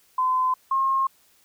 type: tone pair in turn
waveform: sine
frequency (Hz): 1024 / 1072.7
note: C6 / C6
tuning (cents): -38 / +43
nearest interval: minor second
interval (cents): 81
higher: second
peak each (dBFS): -19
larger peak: neither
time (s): 0.18-0.54 / 0.71-1.07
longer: neither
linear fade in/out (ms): 5
effects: white hiss -60 dBFS RMS until 1.44 s